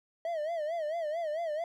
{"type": "tone with vibrato", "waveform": "triangle", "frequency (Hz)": 639, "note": "D#5", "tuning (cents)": 46, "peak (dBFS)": -29, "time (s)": [0.25, 1.64], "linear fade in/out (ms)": 2, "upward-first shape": "sine", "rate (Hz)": 4.5, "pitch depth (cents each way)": 130, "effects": []}